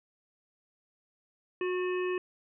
harmonic tone with a mistuned harmonic, 364.5 Hz, F#4, 26 cents flat, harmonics 1 / 3 / 5 / 7 / 8, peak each -29 / -40 / -42 / -41 / -51 dBFS, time 1.61-2.18 s, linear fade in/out 2 ms, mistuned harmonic 5, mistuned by -25 cents, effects none

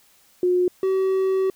sine / triangle tone pair in turn, 360 / 380.9 Hz, F#4 / G4, -47 / -50 cents, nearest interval minor second, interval 97 cents, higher second, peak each -16 dBFS, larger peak neither, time 0.43-0.68 / 0.83-1.5 s, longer second, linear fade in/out 2 ms, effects white hiss -57 dBFS RMS until 1.55 s

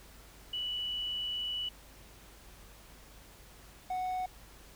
sine / triangle tone pair in turn, 2956 / 739 Hz, F#7 / F#5, -2 / -2 cents, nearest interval 2 octaves, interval 2400 cents, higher first, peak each -33 / -30 dBFS, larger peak second, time 0.53-1.69 / 3.9-4.26 s, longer first, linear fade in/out 5 ms, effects added 50 Hz sine -56 dBFS peak until 4.75 s + pink hiss -56 dBFS RMS until 4.75 s

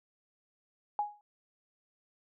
sine tone with exponential decay, 830.6 Hz, G#5, in tune, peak -25 dBFS, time 0.99-1.21 s, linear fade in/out 1 ms, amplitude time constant 46 ms, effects none

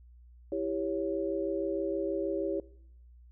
sine chord, C# diminished, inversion first, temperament equal with one note detuned, 329.6 / 395.9 / 554.4 Hz, E4 / G4 / C#5, 0 / +17 / 0 cents, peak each -34 dBFS, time 0.52-2.6 s, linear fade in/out 2 ms, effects noise-tail reverb RT60 0.7 s tail -21 dB re dry + added 60 Hz sine -52 dBFS peak until 3.31 s

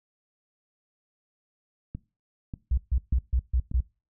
click train, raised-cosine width 5 ms, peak -22 dBFS, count 4, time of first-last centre 1.95-3.715 s, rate 1.7 Hz
sine tone bursts, 61.74 Hz, B1, in tune, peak -20 dBFS, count 6, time 2.71-3.806 s, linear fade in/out 5 ms, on 66 ms, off 140 ms
effects noise-tail reverb RT60 0.3 s tail -21 dB re dry

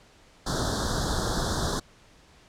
pink band-stop noise, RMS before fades -27 dBFS, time 0.46-1.8 s, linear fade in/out 10 ms, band 1700 to 3400 Hz, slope 96 dB/octave, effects pink hiss -56 dBFS RMS until 2.48 s + low-pass 7000 Hz 12 dB/octave

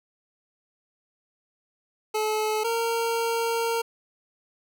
25% pulse tone pair in turn, 430.8 / 460.8 Hz, A4 / A#4, -37 / -20 cents, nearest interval minor second, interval 117 cents, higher second, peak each -20 dBFS, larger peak neither, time 2.14-2.64 / 2.64-3.82 s, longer second, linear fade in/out 10 ms, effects none

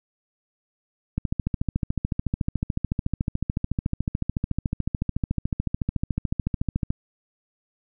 click train, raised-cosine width 5 ms, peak -11 dBFS, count 80, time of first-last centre 1.18-6.905 s, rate 13.8 Hz, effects none

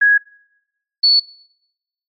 sine tone pair in turn, 1661.2 / 4435 Hz, G#6 / C#8, 0 / 0 cents, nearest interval octave + perfect fourth, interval 1700 cents, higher second, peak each -8 dBFS, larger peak neither, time 0.01-0.18 / 1.03-1.2 s, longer neither, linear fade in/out 10 ms, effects noise-tail reverb RT60 0.9 s tail -25 dB re dry + MP3 32 kbps

